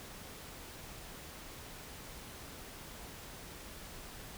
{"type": "silence", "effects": ["pink hiss -49 dBFS RMS until 4.37 s"]}